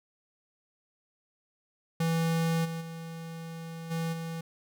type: tone with level steps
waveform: square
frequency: 164.6 Hz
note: E3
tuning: 2 cents flat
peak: -26 / -34 / -39 / -30 / -35 dBFS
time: 2-4.41 s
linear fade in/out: 5 ms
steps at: 2.64 / 2.8 / 3.9 / 4.12 s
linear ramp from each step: 20 ms
effects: none